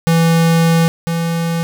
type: tone pair in turn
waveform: square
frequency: 165.6 / 167.04 Hz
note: E3 / E3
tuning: +8 / +23 cents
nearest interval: unison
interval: 15 cents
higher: second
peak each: -10 / -16 dBFS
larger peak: first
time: 0.07-0.88 / 1.07-1.63 s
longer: first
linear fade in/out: 0 ms
effects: none